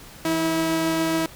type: tone pair together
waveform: sawtooth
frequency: 165.49 / 323.8 Hz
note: E3 / E4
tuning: +7 / -31 cents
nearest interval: octave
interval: 1162 cents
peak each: -27 / -17 dBFS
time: 0.25-1.26 s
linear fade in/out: 2 ms
effects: pink hiss -44 dBFS RMS until 1.35 s